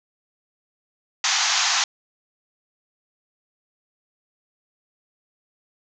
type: band-pass noise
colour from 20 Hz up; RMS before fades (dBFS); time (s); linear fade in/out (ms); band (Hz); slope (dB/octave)
white; -21; 1.24-1.84; 2; 700 to 6900; 96
effects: none